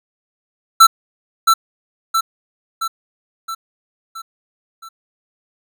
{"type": "tone with echo", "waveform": "square", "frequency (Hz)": 1334, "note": "E6", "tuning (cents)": 20, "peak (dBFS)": -4, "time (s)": [0.8, 0.87], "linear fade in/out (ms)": 10, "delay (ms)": 670, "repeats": 6, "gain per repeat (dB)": -5, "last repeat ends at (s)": 4.89, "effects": []}